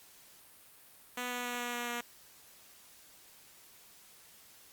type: tone with pitch steps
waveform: 5% pulse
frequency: 246.9 / 245.3 / 243.8 / 242.2 / 240.7 / 239.2 Hz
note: B3 / B3 / B3 / B3 / B3 / A#3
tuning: 0 / -12 / -22 / -34 / -44 / +45 cents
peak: -24 dBFS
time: 1.17-2.01 s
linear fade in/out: 5 ms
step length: 140 ms
effects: white hiss -58 dBFS RMS until 4.72 s + Opus 48 kbps